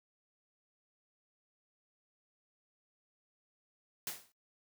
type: noise with exponential decay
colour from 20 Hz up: white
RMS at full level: -36 dBFS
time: 4.07-4.32 s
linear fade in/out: 1 ms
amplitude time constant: 53 ms
effects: noise-tail reverb RT60 0.1 s tail -17 dB re dry + high-pass 100 Hz 12 dB/octave